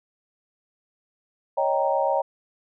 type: chord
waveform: sine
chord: Eb dominant seventh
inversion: third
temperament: equal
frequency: 554.4 / 622.3 / 784 / 932.3 Hz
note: Db5 / Eb5 / G5 / Bb5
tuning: 0 / 0 / 0 / 0 cents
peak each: -24 / -26 / -26 / -26 dBFS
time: 1.57-2.22 s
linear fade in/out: 10 ms
effects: none